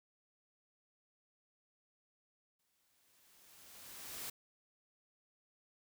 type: noise with exponential growth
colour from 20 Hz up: white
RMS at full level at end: -43 dBFS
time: 2.59-4.3 s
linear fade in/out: 5 ms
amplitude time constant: 370 ms
effects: none